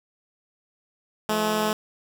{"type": "tone pair together", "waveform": "10% pulse", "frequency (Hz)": [170.54, 214.6], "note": ["F3", "A3"], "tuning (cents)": [-41, -43], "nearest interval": "major third", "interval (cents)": 398, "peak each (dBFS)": [-25, -14], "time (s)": [1.29, 1.73], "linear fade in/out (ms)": 2, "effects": []}